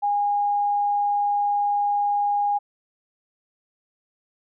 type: tone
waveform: sine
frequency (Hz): 818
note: G#5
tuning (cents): -26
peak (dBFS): -19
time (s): 0.02-2.59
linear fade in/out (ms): 20
effects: none